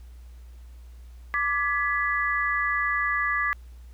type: chord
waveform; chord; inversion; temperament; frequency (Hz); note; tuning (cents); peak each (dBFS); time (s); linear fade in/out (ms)
sine; G# diminished; second; equal with one note detuned; 1174.7 / 1686.4 / 1975.5; D6 / G#6 / B6; 0 / +26 / 0; -27; 1.34-3.53; 0
effects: added 60 Hz sine -42 dBFS peak until 3.93 s + pink hiss -62 dBFS RMS until 3.93 s